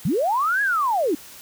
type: linear two-way sweep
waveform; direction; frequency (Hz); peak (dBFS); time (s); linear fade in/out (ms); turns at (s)
sine; up then down; 124.1 to 1694 to 268.5; -18; 0.05-1.15; 5; 0.62
effects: white hiss -43 dBFS RMS until 1.41 s